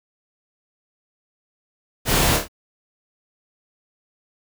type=noise with echo; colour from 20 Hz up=pink; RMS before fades=-19 dBFS; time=2.05-2.4 s; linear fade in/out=50 ms; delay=28 ms; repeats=3; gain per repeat=-5 dB; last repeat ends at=2.484 s; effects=none